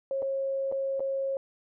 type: tone with dropouts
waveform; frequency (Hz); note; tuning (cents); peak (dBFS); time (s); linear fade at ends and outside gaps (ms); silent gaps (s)
sine; 542; C#5; -39; -27; 0.11-1.37; 1; 0.221-0.226 / 0.716-0.723 / 0.996-1.004
effects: none